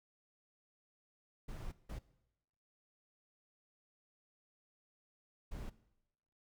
brown noise bursts at uneven times, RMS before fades -44 dBFS, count 3, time 1.48-1.72 / 1.89-1.99 / 5.51-5.7 s, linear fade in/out 10 ms, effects noise-tail reverb RT60 0.9 s tail -18 dB re dry

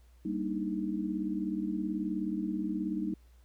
sine chord, Eb major seventh, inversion first, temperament equal with one note detuned, 196 / 233.1 / 293.7 / 312.4 Hz, G3 / Bb3 / D4 / Eb4, 0 / 0 / 0 / +7 cents, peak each -35 / -38 / -40 / -34 dBFS, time 0.25-3.14 s, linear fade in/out 5 ms, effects added 60 Hz sine -56 dBFS peak until 3.44 s + pink hiss -70 dBFS RMS until 3.44 s

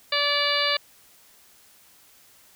harmonic tone with a mistuned harmonic, 578 Hz, D5, 28 cents flat, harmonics 1 / 2 / 3 / 4 / 5 / 6 / 7 / 8, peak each -29 / -29 / -29 / -29 / -29 / -29 / -29 / -29 dBFS, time 0.12-0.77 s, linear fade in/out 5 ms, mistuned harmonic 6, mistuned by +42 cents, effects white hiss -55 dBFS RMS until 2.55 s

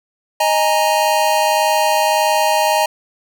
square chord, D# suspended fourth, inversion none, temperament equal, 622.3 / 830.6 / 932.3 Hz, D#5 / G#5 / A#5, 0 / 0 / 0 cents, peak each -18 dBFS, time 0.4-2.86 s, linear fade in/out 5 ms, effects none

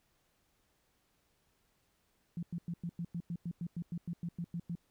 sine tone bursts, 170.7 Hz, F3, 39 cents flat, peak -35 dBFS, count 16, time 2.37-4.753 s, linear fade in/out 2 ms, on 58 ms, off 97 ms, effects pink hiss -75 dBFS RMS until 4.9 s

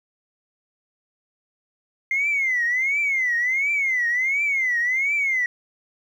sine tone with vibrato, 2093 Hz, C7, in tune, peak -18 dBFS, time 2.11-5.46 s, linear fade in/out 2 ms, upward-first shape triangle, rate 1.4 Hz, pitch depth 210 cents each way, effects tanh soft clip ceiling -15 dBFS + 9-bit

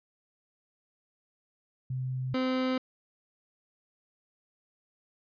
sine / 30% pulse tone pair in turn, 129 / 258 Hz, C3 / C4, -24 / -24 cents, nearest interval octave, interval 1200 cents, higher second, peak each -30 / -24 dBFS, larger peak second, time 1.9-2.34 / 2.34-2.78 s, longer neither, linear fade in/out 5 ms, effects resampled to 11025 Hz

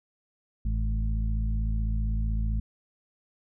harmonic tone with a mistuned harmonic, 54 Hz, A1, 32 cents flat, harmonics 1 / 2 / 3 / 4, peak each -25 / -33 / -41 / -38 dBFS, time 0.65-2.6 s, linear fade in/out 5 ms, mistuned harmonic 1, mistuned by -56 cents, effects none

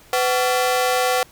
sawtooth ring-modulated tone, 628 Hz, D#5, 16 cents sharp, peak -10 dBFS, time 0.13-1.23 s, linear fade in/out 2 ms, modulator 125 Hz, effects pink hiss -49 dBFS RMS until 1.31 s

